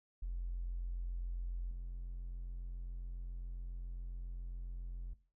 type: tone with level steps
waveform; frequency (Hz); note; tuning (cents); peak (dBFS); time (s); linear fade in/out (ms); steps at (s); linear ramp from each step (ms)
triangle; 43.65; F1; 0; -33 / -38; 0.22-5.14; 10; 1.71; 2
effects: noise-tail reverb RT60 0.4 s tail -19 dB re dry + tanh soft clip ceiling -35 dBFS